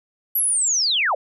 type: linear sweep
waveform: sine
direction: down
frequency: 11890 to 500 Hz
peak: -17 dBFS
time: 0.35-1.15 s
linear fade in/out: 5 ms
effects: none